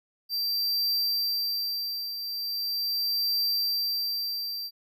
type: tone with tremolo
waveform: square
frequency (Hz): 4699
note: D8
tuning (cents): 0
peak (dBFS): -24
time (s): 0.29-4.71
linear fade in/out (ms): 50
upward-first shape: triangle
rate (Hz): 0.4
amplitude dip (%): 65
effects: none